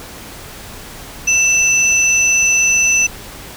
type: tone pair together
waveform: sine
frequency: 2662 / 5992 Hz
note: E7 / F#8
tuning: +16 / +21 cents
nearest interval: octave + major second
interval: 1405 cents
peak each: -12 dBFS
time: 1.27-3.07 s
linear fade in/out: 10 ms
effects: tanh soft clip ceiling -4 dBFS + pink hiss -33 dBFS RMS until 3.56 s